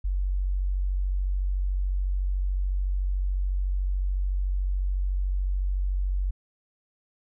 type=tone; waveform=sine; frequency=46.9 Hz; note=F#1; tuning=24 cents sharp; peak=-23 dBFS; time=0.04-6.31 s; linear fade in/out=10 ms; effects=none